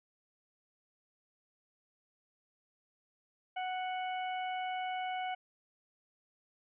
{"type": "harmonic tone", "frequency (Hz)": 740, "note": "F#5", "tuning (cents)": 0, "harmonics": [1, 2, 3, 4], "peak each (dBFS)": [-35, -46, -45, -48], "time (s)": [3.56, 5.35], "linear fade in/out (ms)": 10, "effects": []}